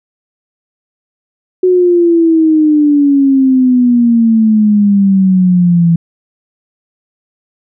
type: exponential sweep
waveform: sine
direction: down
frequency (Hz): 370 to 166.2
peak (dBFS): -5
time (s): 1.63-5.96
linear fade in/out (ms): 5
effects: none